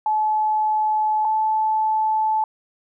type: tone pair in turn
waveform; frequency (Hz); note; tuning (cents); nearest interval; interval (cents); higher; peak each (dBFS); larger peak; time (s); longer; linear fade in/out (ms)
sine; 860 / 870; A5 / A5; -40 / -20; unison; 20; second; -17; neither; 0.06-1.25 / 1.25-2.44; neither; 2
effects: none